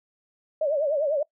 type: tone with vibrato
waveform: sine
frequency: 592 Hz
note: D5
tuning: 14 cents sharp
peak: -21 dBFS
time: 0.61-1.23 s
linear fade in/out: 5 ms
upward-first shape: triangle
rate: 10 Hz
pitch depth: 160 cents each way
effects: noise-tail reverb RT60 0.1 s tail -22 dB re dry